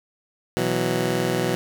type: chord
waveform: 15% pulse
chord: B suspended fourth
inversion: none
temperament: just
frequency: 123.47 / 164.63 / 185.21 Hz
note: B2 / E3 / F#3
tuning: 0 / -2 / +2 cents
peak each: -20 dBFS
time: 0.57-1.55 s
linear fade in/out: 0 ms
effects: none